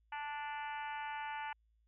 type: harmonic tone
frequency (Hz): 293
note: D4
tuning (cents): -4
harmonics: 3 / 4 / 5 / 6 / 7 / 8 / 9 / 10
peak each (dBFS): -41 / -54 / -48 / -50 / -53 / -52 / -55 / -56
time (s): 0.12-1.53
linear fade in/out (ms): 5
effects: added 55 Hz sine -70 dBFS peak until 1.87 s